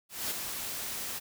white noise with ADSR envelope, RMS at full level -32 dBFS, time 0.09-1.2 s, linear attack 210 ms, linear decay 29 ms, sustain -5 dB, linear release 23 ms, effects none

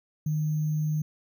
sine tone with sample-and-hold, 153.3 Hz, D#3, 25 cents flat, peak -24 dBFS, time 0.26-1.02 s, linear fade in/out 5 ms, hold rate 6300 Hz, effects none

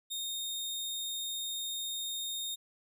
sawtooth tone, 3686 Hz, A#7, 20 cents flat, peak -32 dBFS, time 0.1-2.56 s, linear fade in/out 20 ms, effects none

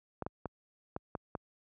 clicks, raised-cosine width 1 ms, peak -22 dBFS, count 6, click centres 0.223 / 0.265 / 0.457 / 0.964 / 1.152 / 1.352 s, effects high-pass 60 Hz 12 dB/octave

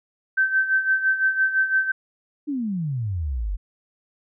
sine tone with tremolo, 1547 Hz, G6, 23 cents flat, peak -15 dBFS, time 0.37-1.92 s, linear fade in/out 10 ms, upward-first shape sine, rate 5.9 Hz, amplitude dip 70%
sine exponential sweep, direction down, 305.3 to 43.59 Hz, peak -23 dBFS, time 2.47-3.57 s, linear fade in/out 20 ms
effects none

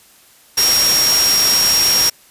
sine tone in noise, 5588 Hz, F8, in tune, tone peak -12 dBFS, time 0.57-2.1 s, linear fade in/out 10 ms, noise white, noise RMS -17 dBFS, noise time 0.57-2.1 s, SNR +2 dB, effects white hiss -48 dBFS RMS until 2.3 s + resampled to 32000 Hz

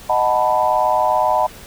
sine chord, B dominant seventh, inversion first, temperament equal, 622.3 / 740 / 880 / 987.8 Hz, D#5 / F#5 / A5 / B5, 0 / 0 / 0 / 0 cents, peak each -19 dBFS, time 0.09-1.47 s, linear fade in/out 10 ms, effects pink hiss -39 dBFS RMS until 1.66 s

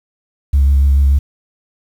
sine tone with vibrato, 69.3 Hz, C#2, in tune, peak -6 dBFS, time 0.53-1.19 s, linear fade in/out 10 ms, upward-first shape sine, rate 6.9 Hz, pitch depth 25 cents each way, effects tanh soft clip ceiling -5 dBFS + 7-bit

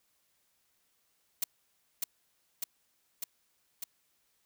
blue noise with echo, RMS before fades -29 dBFS, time 1.42-1.44 s, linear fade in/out 5 ms, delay 600 ms, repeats 4, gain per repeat -2 dB, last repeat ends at 3.84 s, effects white hiss -74 dBFS RMS until 4.45 s

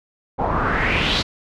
pink noise with low-pass filter sweep, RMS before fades -20 dBFS, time 0.38-1.23 s, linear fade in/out 20 ms, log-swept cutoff 770 to 4400 Hz, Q 3.5, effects none

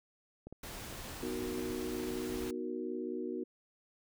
clicks, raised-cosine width 2 ms, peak -33 dBFS, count 5, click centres 0.47 / 0.526 / 0.926 / 1.47 / 1.585 s
pink noise, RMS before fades -45 dBFS, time 0.63-2.51 s, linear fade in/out 5 ms
sine chord, B major seventh, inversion none, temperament equal, 246.9 / 311.1 / 370 / 466.2 Hz, B3 / D#4 / F#4 / A#4, 0 / 0 / 0 / 0 cents, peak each -41 / -42 / -39 / -44 dBFS, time 1.22-3.44 s, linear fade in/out 10 ms
effects none

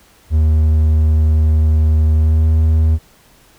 triangle tone with pitch glide, 77.78 to 79.23 Hz, D#2 to D#2, 0 to +32 cents, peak -7 dBFS, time 0.3-2.99 s, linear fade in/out 50 ms, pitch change +32 cents, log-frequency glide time 2.12-2.48 s, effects pink hiss -49 dBFS RMS until 3.58 s

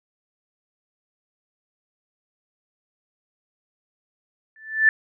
sine tone with exponential growth, 1760 Hz, A6, in tune, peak -9 dBFS, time 4.56-4.89 s, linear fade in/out 1 ms, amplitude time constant 70 ms, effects none

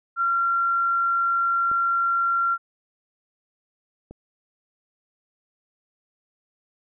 sine tone, 1373 Hz, F6, 30 cents flat, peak -19 dBFS, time 0.16-2.58 s, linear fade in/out 50 ms
clicks, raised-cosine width 2 ms, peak -27 dBFS, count 2, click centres 1.715 / 4.11 s
effects none

